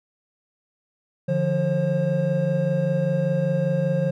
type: tone cluster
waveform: triangle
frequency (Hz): 147.6 / 172.7 / 535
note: D3 / F3 / C5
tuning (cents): +9 / -19 / +38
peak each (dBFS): -22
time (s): 1.28-4.11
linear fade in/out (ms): 10
effects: none